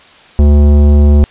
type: tone with tanh clipping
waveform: sine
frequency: 72.9 Hz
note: D2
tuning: 12 cents flat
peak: -5 dBFS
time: 0.39-1.24 s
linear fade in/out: 0 ms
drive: 15 dB
effects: white hiss -40 dBFS RMS until 1.3 s + resampled to 8000 Hz